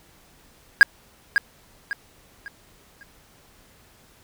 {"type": "tone with echo", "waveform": "triangle", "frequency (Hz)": 1633, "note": "G#6", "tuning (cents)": -30, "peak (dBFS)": -4, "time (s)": [0.81, 0.83], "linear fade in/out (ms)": 0, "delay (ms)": 550, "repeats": 4, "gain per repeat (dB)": -9, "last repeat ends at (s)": 3.03, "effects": ["pink hiss -55 dBFS RMS until 4.23 s"]}